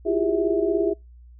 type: tone cluster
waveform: sine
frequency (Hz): 332.5 / 349.5 / 382.4 / 406.4 / 652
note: E4 / F4 / G4 / G#4 / E5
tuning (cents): +15 / +1 / -43 / -38 / -19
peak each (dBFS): -26 / -25 / -29 / -23 / -28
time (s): 0.05-0.94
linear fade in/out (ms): 20
effects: noise-tail reverb RT60 0.2 s tail -26 dB re dry + added 60 Hz sine -44 dBFS peak until 1.39 s